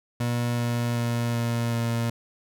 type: tone with pitch steps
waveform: 30% pulse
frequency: 120 / 119.17 / 118.35 / 117.53 / 116.72 Hz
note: B2 / A#2 / A#2 / A#2 / A#2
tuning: -49 / +39 / +27 / +15 / +3 cents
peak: -21 dBFS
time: 0.2-2.1 s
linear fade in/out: 5 ms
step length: 380 ms
effects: none